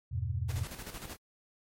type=chord; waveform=sine; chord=E minor; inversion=none; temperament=equal; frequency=82.41 / 98 / 123.47 Hz; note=E2 / G2 / B2; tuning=0 / 0 / 0 cents; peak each=-35 dBFS; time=0.11-0.65 s; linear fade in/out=20 ms
type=noise with tremolo; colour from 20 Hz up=pink; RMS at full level=-42 dBFS; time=0.48-1.17 s; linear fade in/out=20 ms; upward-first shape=square; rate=13 Hz; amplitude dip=55%
effects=MP3 64 kbps